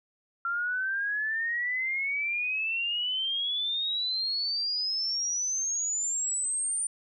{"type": "exponential sweep", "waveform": "sine", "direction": "up", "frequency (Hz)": [1368, 9180], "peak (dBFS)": -27, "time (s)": [0.45, 6.87], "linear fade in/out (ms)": 2, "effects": []}